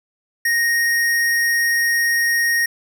square tone, 1864.7 Hz, A#6, in tune, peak -16 dBFS, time 0.45-2.66 s, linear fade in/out 5 ms, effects none

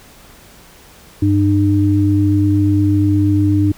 sine tone pair together, 98 / 302.4 Hz, G2 / D#4, 0 / -49 cents, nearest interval octave + minor sixth, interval 1951 cents, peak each -13 dBFS, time 1.22-3.72 s, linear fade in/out 5 ms, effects pink hiss -43 dBFS RMS until 3.77 s

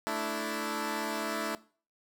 10% pulse chord, A suspended fourth, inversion none, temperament equal, 220 / 293.7 / 329.6 Hz, A3 / D4 / E4, 0 / 0 / 0 cents, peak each -28 dBFS, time 0.07-1.55 s, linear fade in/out 0 ms, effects noise-tail reverb RT60 0.4 s tail -19 dB re dry

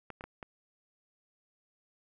clicks, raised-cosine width 0.5 ms, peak -27 dBFS, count 4, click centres 0.103 / 0.209 / 0.24 / 0.428 s, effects none

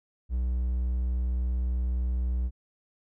triangle tone, 61.74 Hz, B1, in tune, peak -23 dBFS, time 0.29-2.51 s, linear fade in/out 50 ms, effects none

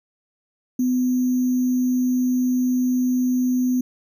sine tone with sample-and-hold, 252 Hz, B3, 35 cents sharp, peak -17 dBFS, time 0.79-3.81 s, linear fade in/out 5 ms, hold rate 6300 Hz, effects none

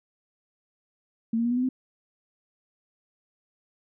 sine tone with pitch steps, 226.7 / 232.7 / 238.8 / 245.1 / 251.5 / 258.2 Hz, A#3 / A#3 / A#3 / B3 / B3 / C4, -48 / -3 / +42 / -13 / +32 / -23 cents, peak -22 dBFS, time 1.33-1.69 s, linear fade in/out 5 ms, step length 60 ms, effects none

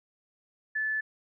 sine tone, 1740 Hz, A6, 20 cents flat, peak -27 dBFS, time 0.75-1.01 s, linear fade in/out 10 ms, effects none

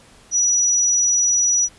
sine tone, 5860 Hz, F#8, 18 cents flat, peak -14 dBFS, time 0.31-1.69 s, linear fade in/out 50 ms, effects pink hiss -49 dBFS RMS until 1.78 s + resampled to 24000 Hz

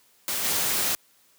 white noise with level steps, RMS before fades -28 / -25 dBFS, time 0.28-0.95 s, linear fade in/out 0 ms, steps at 0.44 s, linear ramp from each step 5 ms, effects white hiss -61 dBFS RMS until 1.38 s + high-pass 100 Hz 12 dB/octave

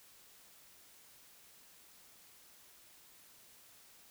silence, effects white hiss -61 dBFS RMS until 4.1 s

